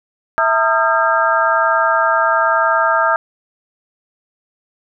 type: tone cluster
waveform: sine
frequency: 656 / 913 / 1234 / 1355 / 1603 Hz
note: E5 / A#5 / D#6 / E6 / G6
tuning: -9 / -36 / -15 / +47 / +38 cents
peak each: -18 dBFS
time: 0.38-3.16 s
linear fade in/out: 0 ms
effects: none